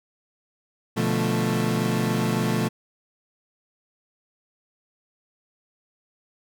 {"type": "chord", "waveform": "30% pulse", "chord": "B half-diminished seventh", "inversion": "none", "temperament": "equal", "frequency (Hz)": [123.47, 146.83, 174.61, 220], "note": ["B2", "D3", "F3", "A3"], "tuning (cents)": [0, 0, 0, 0], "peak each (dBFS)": [-24, -29, -24, -23], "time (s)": [0.96, 2.69], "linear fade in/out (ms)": 20, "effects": []}